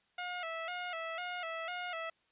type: tone with vibrato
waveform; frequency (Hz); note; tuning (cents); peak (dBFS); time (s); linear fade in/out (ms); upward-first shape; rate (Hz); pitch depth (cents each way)
15% pulse; 685; F5; -34; -31; 0.18-2.1; 5; square; 2; 77
effects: white hiss -73 dBFS RMS until 2.31 s + resampled to 8000 Hz